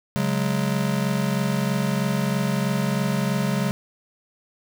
square chord, C# suspended fourth, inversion none, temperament just, 138.59 / 184.79 / 207.9 Hz, C#3 / F#3 / G#3, 0 / -2 / +2 cents, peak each -26 dBFS, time 0.16-3.71 s, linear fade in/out 0 ms, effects 8-bit

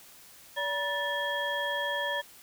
sine tone cluster, 575 / 959 / 1758 / 3272 Hz, D5 / A#5 / A6 / G#7, -37 / +49 / -2 / -26 cents, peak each -34 / -35 / -32 / -36 dBFS, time 0.56-2.22 s, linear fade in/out 20 ms, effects white hiss -53 dBFS RMS until 2.42 s

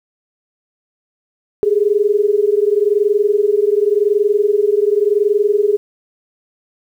sine tone pair together, 403.1 / 424 Hz, G4 / G#4, +48 / +36 cents, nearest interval minor second, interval 88 cents, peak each -14 dBFS, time 1.63-5.77 s, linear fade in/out 0 ms, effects 8-bit

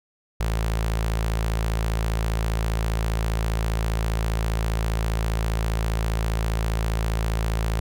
sawtooth tone with notch filter, 55 Hz, A1, in tune, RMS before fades -24 dBFS, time 0.4-7.8 s, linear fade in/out 5 ms, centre 270 Hz, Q 1.4, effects none

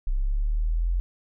sine exponential sweep, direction up, 32.14 to 44.85 Hz, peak -21 dBFS, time 0.07-1 s, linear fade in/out 0 ms, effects none

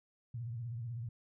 sine tone with vibrato, 117.5 Hz, A#2, 14 cents sharp, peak -38 dBFS, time 0.34-1.09 s, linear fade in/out 5 ms, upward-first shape sine, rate 16 Hz, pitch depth 110 cents each way, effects none

